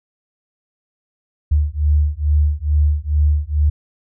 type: beating tone pair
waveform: sine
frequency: 73.42 / 75.72 Hz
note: D2 / D#2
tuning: 0 / -47 cents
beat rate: 2.3 Hz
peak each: -16 dBFS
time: 1.51-3.7 s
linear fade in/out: 10 ms
effects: none